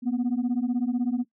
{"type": "beating tone pair", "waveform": "sine", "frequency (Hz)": [236.7, 252.7], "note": ["A#3", "B3"], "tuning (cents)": [27, 40], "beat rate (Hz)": 16, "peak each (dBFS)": -24, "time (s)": [0.02, 1.25], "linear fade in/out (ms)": 50, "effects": ["noise-tail reverb RT60 0.1 s tail -18 dB re dry", "tanh soft clip ceiling -20 dBFS"]}